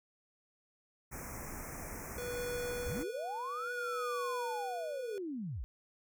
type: band-stop noise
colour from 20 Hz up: pink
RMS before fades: -44 dBFS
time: 1.11-3.04 s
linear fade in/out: 20 ms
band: 2400 to 5500 Hz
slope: 96 dB/octave
type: tone with tremolo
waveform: square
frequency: 488.3 Hz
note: B4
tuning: 20 cents flat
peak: -37 dBFS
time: 2.18-5.18 s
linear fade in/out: 0 ms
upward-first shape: sine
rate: 0.62 Hz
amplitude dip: 65%
type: linear two-way sweep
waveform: sine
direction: up then down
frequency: 41.2 to 1485 to 41.2 Hz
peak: -37 dBFS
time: 2.86-5.64 s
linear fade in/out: 0 ms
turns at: 3.72 s
effects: none